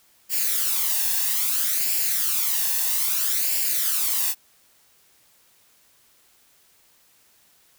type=noise with flanger; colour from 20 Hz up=blue; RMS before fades=-23 dBFS; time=0.29-4.35 s; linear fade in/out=50 ms; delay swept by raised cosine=0.4 to 1.14 ms; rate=0.61 Hz; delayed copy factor=+0.6; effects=white hiss -59 dBFS RMS until 7.78 s

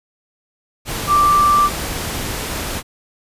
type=tone in noise; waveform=sine; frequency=1174.7 Hz; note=D6; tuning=in tune; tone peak=-10 dBFS; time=1.07-1.7 s; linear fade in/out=50 ms; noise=pink; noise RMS=-24 dBFS; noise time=0.85-2.83 s; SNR=+11 dB; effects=resampled to 32000 Hz

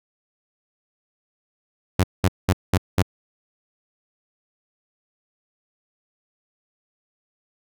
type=tone bursts; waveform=sawtooth; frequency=92.5 Hz; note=F#2; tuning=in tune; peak=-11 dBFS; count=5; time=1.99-3.025 s; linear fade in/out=5 ms; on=47 ms; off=200 ms; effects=none

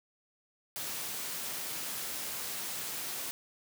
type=high-pass noise; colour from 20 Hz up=white; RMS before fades=-38 dBFS; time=0.76-3.31 s; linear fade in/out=0 ms; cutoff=100 Hz; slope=24 dB/octave; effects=none

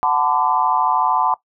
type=chord; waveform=sine; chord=B minor seventh; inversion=second; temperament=equal with one note detuned; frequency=740 / 880 / 1013.2 / 1174.7 Hz; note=F#5 / A5 / B5 / D6; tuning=0 / 0 / +44 / 0 cents; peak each=-21 / -19 / -19 / -23 dBFS; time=0.03-1.34 s; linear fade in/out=0 ms; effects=noise-tail reverb RT60 0.1 s tail -18 dB re dry

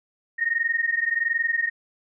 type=tone pair together; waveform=sine; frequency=1843.3 / 1864.7 Hz; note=A#6 / A#6; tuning=-20 / 0 cents; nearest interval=unison; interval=20 cents; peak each=-24 dBFS; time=0.38-1.7 s; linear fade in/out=20 ms; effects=none

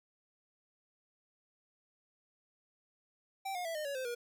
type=tone with pitch steps; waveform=square; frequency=777 / 716.6 / 661 / 609.6 / 562.3 / 518.6 / 478.3 Hz; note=G5 / F5 / E5 / D#5 / C#5 / C5 / A#4; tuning=-16 / +44 / +5 / -36 / +25 / -15 / +44 cents; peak=-37 dBFS; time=3.45-4.15 s; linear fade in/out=10 ms; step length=100 ms; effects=none

